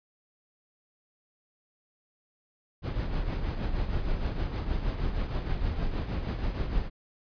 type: noise with tremolo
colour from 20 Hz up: brown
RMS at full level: -27 dBFS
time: 2.82-6.9 s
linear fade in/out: 50 ms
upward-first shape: triangle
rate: 6.4 Hz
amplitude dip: 60%
effects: resampled to 11025 Hz